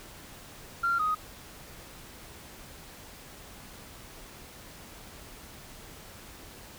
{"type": "tone pair in turn", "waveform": "sine", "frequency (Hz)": [1381, 1250.6], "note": ["F6", "D#6"], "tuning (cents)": [-20, 8], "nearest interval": "major second", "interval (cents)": 172, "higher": "first", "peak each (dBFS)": [-23, -24], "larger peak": "first", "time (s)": [[0.83, 0.99], [0.99, 1.15]], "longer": "neither", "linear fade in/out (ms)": 10, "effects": ["tanh soft clip ceiling -19 dBFS", "pink hiss -48 dBFS RMS until 6.78 s"]}